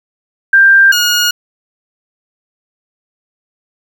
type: tone pair in turn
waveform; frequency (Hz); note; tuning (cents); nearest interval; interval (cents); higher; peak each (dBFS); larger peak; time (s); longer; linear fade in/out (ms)
sine / 15% pulse; 1585 / 1438.2; G6 / F#6; +19 / -50; major second; 169; first; -3; neither; 0.53-0.92 / 0.92-1.31; neither; 5
effects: 7-bit